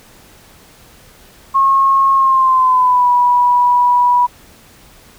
sine tone with pitch glide, 1085 to 977.9 Hz, C#6 to B5, -37 to -17 cents, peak -8 dBFS, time 1.54-4.27 s, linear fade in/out 20 ms, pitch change -180 cents, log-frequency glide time 2.14-3.1 s, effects pink hiss -44 dBFS RMS until 5.18 s

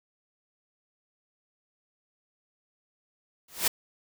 white noise with exponential growth, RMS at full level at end -20 dBFS, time 3.48-3.68 s, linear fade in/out 5 ms, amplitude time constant 43 ms, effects none

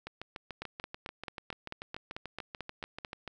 two click trains, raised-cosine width 0.3 ms, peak -24 / -22 dBFS, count 23 / 12, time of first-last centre 0.07-3.277 / 0.62-3.048 s, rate 6.86 / 4.53 Hz, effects none

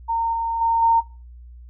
sine tone with level steps, 917 Hz, A#5, 29 cents flat, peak -19 / -21 / -16 / -13 dBFS, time 0.08-1.01 s, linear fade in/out 20 ms, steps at 0.33 / 0.61 / 0.82 s, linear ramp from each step 5 ms, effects noise-tail reverb RT60 0.3 s tail -18 dB re dry + added 60 Hz sine -39 dBFS peak until 1.69 s

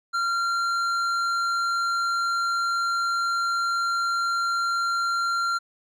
sine tone with hard clipping, 1379 Hz, F6, 22 cents flat, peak -24 dBFS, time 0.13-5.59 s, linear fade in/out 20 ms, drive 9 dB, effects none

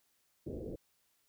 white low-pass noise, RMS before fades -42 dBFS, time 0.46-0.76 s, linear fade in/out 10 ms, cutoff 520 Hz, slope 48 dB/octave, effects white hiss -75 dBFS RMS until 1.28 s

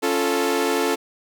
sawtooth chord, Db augmented, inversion none, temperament equal, 277.2 / 349.2 / 440 Hz, Db4 / F4 / A4, 0 / 0 / 0 cents, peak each -21 / -21 / -18 dBFS, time 0.02-0.96 s, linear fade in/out 20 ms, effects none

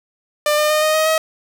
sawtooth tone with pitch steps, 597 / 604.6 / 612.4 / 620.2 / 628.1 / 636.2 Hz, D5 / D#5 / D#5 / D#5 / D#5 / D#5, +28 / -50 / -28 / -6 / +16 / +38 cents, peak -10 dBFS, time 0.46-1.18 s, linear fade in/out 2 ms, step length 120 ms, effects 8-bit

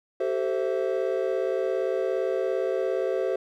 triangle chord, A minor seventh, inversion third, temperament equal with one note detuned, 382.6 / 440 / 523.3 / 659.3 Hz, G4 / A4 / C5 / E5, -42 / 0 / 0 / 0 cents, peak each -26 / -29 / -26 / -31 dBFS, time 0.2-3.36 s, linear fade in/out 5 ms, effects none

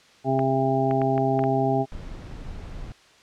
harmonic tone, 133.4 Hz, C3, 34 cents sharp, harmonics 1 / 2 / 3 / 5 / 6, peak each -26 / -26 / -26 / -26 / -26 dBFS, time 0.24-1.86 s, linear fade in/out 50 ms
clicks, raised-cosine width 0.5 ms, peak -18 dBFS, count 6, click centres 0.392 / 0.911 / 1.017 / 1.179 / 1.392 / 1.439 s
brown noise, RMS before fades -36 dBFS, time 1.92-2.92 s, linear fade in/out 0 ms
effects white hiss -54 dBFS RMS until 3.22 s + low-pass 5000 Hz 12 dB/octave

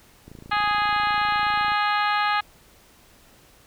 click train, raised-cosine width 3 ms, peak -29 dBFS, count 41, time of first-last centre 0.28-1.719 s, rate 27.8 Hz
harmonic tone, 415.3 Hz, G#4, in tune, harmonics 2 / 3 / 4 / 5 / 6 / 7 / 8 / 9 / 10, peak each -24 / -24 / -27 / -32 / -33 / -35 / -38 / -39 / -36 dBFS, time 0.51-2.41 s, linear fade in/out 10 ms
effects pink hiss -54 dBFS RMS until 3.66 s

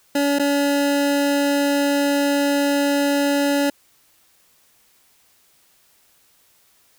25% pulse tone with dropouts, 284.1 Hz, C#4, 43 cents sharp, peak -13 dBFS, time 0.15-3.7 s, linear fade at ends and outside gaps 5 ms, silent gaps 0.387-0.395 s, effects white hiss -58 dBFS RMS until 6.98 s

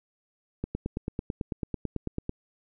click train, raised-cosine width 3 ms, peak -17 dBFS, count 16, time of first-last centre 0.64-2.294 s, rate 9.07 Hz, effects none

